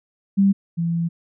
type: tone pair in turn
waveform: sine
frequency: 196.8 / 168.28 Hz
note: G3 / E3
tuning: +7 / +36 cents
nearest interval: minor third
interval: 271 cents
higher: first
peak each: -12 / -19 dBFS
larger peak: first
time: 0.37-0.53 / 0.77-1.09 s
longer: second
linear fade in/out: 20 ms
effects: none